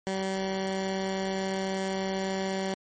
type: tone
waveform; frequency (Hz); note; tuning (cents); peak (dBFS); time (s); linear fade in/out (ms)
15% pulse; 191.6; G3; -39; -22; 0.07-2.74; 0
effects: MP3 32 kbps